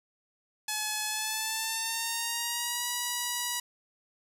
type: tone with pitch glide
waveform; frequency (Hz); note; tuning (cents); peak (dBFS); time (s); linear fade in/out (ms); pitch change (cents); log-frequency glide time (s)
5% pulse; 854 to 969.7; G#5 to B5; +48 to -32; -18; 0.68-3.6; 5; +220; 1.06-2.87
effects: none